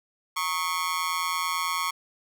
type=tone with amplitude modulation; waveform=sawtooth; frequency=1100 Hz; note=C#6; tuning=14 cents flat; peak=-18 dBFS; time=0.36-1.91 s; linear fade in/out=10 ms; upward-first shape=sine; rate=169 Hz; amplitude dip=90%; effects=none